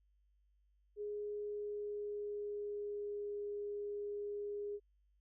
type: tone with pitch glide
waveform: sine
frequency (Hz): 415.3 to 410.8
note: G#4 to G#4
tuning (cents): 0 to -19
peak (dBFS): -39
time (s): 0.96-4.8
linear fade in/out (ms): 50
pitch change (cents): -19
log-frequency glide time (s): 1.4-3.4
effects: added 50 Hz sine -70 dBFS peak until 5.2 s